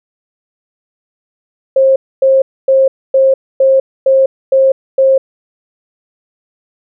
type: tone bursts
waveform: sine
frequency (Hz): 534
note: C5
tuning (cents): +35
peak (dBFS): -5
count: 8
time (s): 1.76-5.18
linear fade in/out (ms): 5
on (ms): 200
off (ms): 260
effects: none